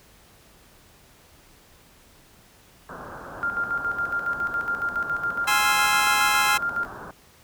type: low-pass noise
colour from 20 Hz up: white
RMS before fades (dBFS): -39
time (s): 2.89-7.11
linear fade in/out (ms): 2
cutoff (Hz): 1600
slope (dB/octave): 96
type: tone with tremolo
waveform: sine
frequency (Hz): 1397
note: F6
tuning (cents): 0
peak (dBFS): -22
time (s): 3.43-6.85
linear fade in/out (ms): 0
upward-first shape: square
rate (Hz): 7.2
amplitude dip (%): 60
type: chord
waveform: 20% pulse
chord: Ab augmented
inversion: none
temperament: equal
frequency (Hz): 830.6 / 1046.5 / 1318.5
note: Ab5 / C6 / E6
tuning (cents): 0 / 0 / 0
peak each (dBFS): -19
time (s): 5.47-6.58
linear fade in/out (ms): 10
effects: pink hiss -54 dBFS RMS until 7.43 s